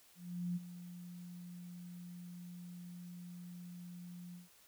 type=tone with ADSR envelope; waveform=sine; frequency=176.4 Hz; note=F3; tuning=18 cents sharp; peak=-34 dBFS; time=0.15-4.49 s; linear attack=410 ms; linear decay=27 ms; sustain=-13 dB; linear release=150 ms; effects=white hiss -65 dBFS RMS until 4.67 s